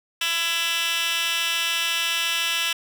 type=tone with high-pass filter; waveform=15% pulse; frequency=334.1 Hz; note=E4; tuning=23 cents sharp; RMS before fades=-24 dBFS; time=0.21-2.73 s; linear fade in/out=5 ms; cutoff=2400 Hz; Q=4.4; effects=none